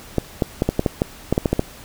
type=clicks; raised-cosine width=2 ms; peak=-3 dBFS; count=12; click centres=0.183 / 0.422 / 0.621 / 0.69 / 0.794 / 0.862 / 1.019 / 1.326 / 1.379 / 1.458 / 1.53 / 1.594 s; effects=pink hiss -41 dBFS RMS until 1.84 s